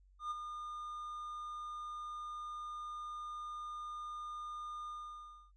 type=tone with ADSR envelope; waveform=triangle; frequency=1214 Hz; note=D#6; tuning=43 cents flat; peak=-33 dBFS; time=0.19-5.52 s; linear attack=120 ms; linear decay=20 ms; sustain=-7 dB; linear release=640 ms; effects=added 47 Hz sine -62 dBFS peak until 5.56 s + resampled to 22050 Hz